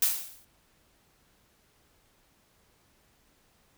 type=noise with exponential decay; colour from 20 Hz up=blue; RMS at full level=-21 dBFS; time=0.02-0.45 s; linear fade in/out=5 ms; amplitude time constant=92 ms; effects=pink hiss -66 dBFS RMS until 3.77 s